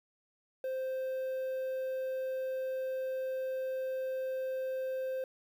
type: tone with quantisation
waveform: triangle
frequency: 522 Hz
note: C5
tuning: 4 cents flat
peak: -31 dBFS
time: 0.64-5.24 s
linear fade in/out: 2 ms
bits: 10
effects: none